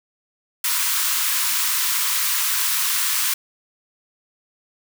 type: high-pass noise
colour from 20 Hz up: white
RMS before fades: -21 dBFS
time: 0.64-3.34 s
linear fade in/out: 5 ms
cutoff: 930 Hz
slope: 96 dB/octave
effects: none